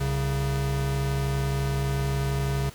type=tone pair together; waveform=square; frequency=65.41 / 137.09 Hz; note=C2 / C#3; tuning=0 / -19 cents; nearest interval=octave + minor second; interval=1281 cents; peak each=-30 / -26 dBFS; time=0-2.7 s; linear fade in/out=10 ms; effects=pink hiss -47 dBFS RMS until 2.74 s